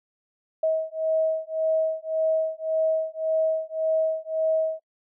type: beating tone pair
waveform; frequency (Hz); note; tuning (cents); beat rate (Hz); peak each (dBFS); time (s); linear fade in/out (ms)
sine; 637 / 638.8; D#5 / D#5; +41 / +45; 1.8; -25; 0.63-4.8; 5
effects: noise-tail reverb RT60 0.1 s tail -26 dB re dry